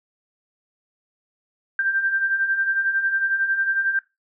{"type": "beating tone pair", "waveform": "sine", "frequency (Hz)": [1568, 1579], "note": ["G6", "G6"], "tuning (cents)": [0, 12], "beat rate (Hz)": 11, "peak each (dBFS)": [-27, -20], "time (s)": [1.79, 3.99], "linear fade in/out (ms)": 2, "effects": ["noise-tail reverb RT60 0.2 s tail -19 dB re dry"]}